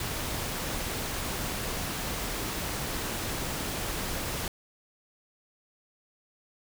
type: noise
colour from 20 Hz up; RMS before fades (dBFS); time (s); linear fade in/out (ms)
pink; -33; 0-4.48; 2
effects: none